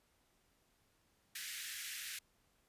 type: high-pass noise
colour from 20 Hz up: pink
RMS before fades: -45 dBFS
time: 1.35-2.19 s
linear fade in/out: 5 ms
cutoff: 1600 Hz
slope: 48 dB/octave
effects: pink hiss -75 dBFS RMS until 2.68 s + resampled to 32000 Hz